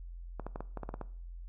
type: clicks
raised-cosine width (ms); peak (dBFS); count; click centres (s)
1; -25; 9; 0.397 / 0.466 / 0.559 / 0.606 / 0.773 / 0.833 / 0.891 / 0.941 / 1.013
effects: noise-tail reverb RT60 0.5 s tail -18 dB re dry + added 43 Hz sine -42 dBFS peak until 1.48 s